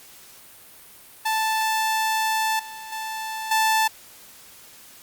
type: tone with level steps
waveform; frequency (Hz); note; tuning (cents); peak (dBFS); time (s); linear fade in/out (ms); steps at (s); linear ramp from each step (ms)
sawtooth; 880; A5; 0; -17 / -32 / -25 / -14; 1.25-3.88; 10; 2.59 / 2.92 / 3.51; 5
effects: white hiss -47 dBFS RMS until 5.02 s + Opus 48 kbps